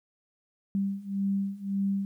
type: beating tone pair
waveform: sine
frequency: 196 / 197.8 Hz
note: G3 / G3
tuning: 0 / +16 cents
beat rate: 1.8 Hz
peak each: -31 / -29 dBFS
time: 0.75-2.05 s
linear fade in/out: 0 ms
effects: 11-bit